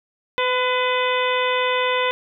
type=harmonic tone with a mistuned harmonic; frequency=504 Hz; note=B4; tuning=35 cents sharp; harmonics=1 / 2 / 3 / 4 / 5 / 6 / 7; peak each=-22 / -23 / -29 / -26 / -28 / -31 / -29 dBFS; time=0.38-2.11 s; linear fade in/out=0 ms; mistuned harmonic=3; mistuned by=-34 cents; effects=none